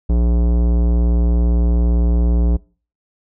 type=tone with tanh clipping; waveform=sine; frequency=58.8 Hz; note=A#1; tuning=16 cents sharp; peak=-14 dBFS; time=0.09-2.57 s; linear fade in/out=10 ms; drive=17 dB; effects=noise-tail reverb RT60 0.4 s tail -24 dB re dry